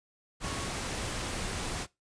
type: tone in noise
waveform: sine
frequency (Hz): 1108.7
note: C#6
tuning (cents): 0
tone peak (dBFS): -43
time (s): 0.41-0.7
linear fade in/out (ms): 50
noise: pink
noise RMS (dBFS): -35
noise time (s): 0.4-1.87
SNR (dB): -11
effects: noise-tail reverb RT60 0.2 s tail -20 dB re dry + resampled to 22050 Hz